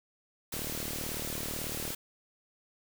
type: noise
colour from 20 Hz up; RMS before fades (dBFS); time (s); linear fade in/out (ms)
white; -38; 0.52-1.95; 5
type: click train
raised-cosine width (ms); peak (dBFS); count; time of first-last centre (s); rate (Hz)
2; -26; 53; 0.54-1.905; 38.1
effects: none